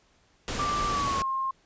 pink noise, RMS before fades -32 dBFS, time 0.48-1.22 s, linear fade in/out 0 ms
sine tone with pitch glide, 1174.7 to 1064.8 Hz, D6 to C6, 0 to +30 cents, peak -26 dBFS, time 0.59-1.51 s, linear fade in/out 5 ms, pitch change -170 cents, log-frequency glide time 0.88-1.26 s
effects pink hiss -64 dBFS RMS until 1.65 s + resampled to 16000 Hz

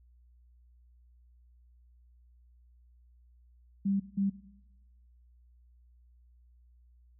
sine tone bursts at uneven times, 197.2 Hz, G3, 11 cents sharp, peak -26 dBFS, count 2, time 3.85-4 / 4.17-4.3 s, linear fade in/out 10 ms, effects noise-tail reverb RT60 1.0 s tail -17 dB re dry + added 60 Hz sine -58 dBFS peak until 7.19 s

